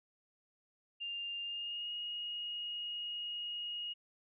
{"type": "tone with pitch glide", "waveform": "sine", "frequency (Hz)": [2800, 2875], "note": ["F7", "F7"], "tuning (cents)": [4, 50], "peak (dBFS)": -38, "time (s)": [1, 3.94], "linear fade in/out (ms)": 20, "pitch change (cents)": 46, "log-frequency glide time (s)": [1.43, 1.91], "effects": []}